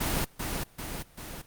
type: noise with echo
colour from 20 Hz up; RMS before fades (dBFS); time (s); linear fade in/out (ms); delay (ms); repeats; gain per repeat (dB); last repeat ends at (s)
pink; -28; 0-0.25; 10; 390; 3; -4; 1.42
effects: pink hiss -57 dBFS RMS until 1.46 s + Opus 24 kbps